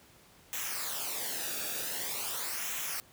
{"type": "noise with flanger", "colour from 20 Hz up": "white", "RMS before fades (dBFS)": -36, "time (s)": [0.53, 3], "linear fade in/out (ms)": 0, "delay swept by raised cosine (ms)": [0.21, 0.98], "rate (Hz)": 0.45, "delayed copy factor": -0.65, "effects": ["pink hiss -59 dBFS RMS until 3.12 s", "high-pass 60 Hz 12 dB/octave"]}